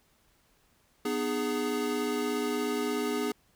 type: chord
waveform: square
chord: G# minor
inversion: first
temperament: equal with one note detuned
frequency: 246.9 / 303.7 / 415.3 Hz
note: B3 / D#4 / G#4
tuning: 0 / -42 / 0 cents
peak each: -34 / -35 / -32 dBFS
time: 1.05-3.32 s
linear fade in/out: 5 ms
effects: pink hiss -67 dBFS RMS until 3.55 s